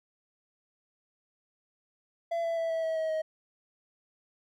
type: tone with pitch steps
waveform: triangle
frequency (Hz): 674 / 666.6 / 659.4 / 652.2 / 645.1 / 638 / 631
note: E5 / E5 / E5 / E5 / E5 / D#5 / D#5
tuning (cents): +38 / +19 / 0 / -19 / -38 / +43 / +24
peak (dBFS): -26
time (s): 2.31-3.22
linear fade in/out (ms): 10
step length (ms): 130
effects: none